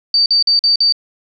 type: tone bursts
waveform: sine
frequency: 4614 Hz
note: D8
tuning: 31 cents flat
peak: -9 dBFS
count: 5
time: 0.14-0.924 s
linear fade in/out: 2 ms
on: 120 ms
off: 46 ms
effects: none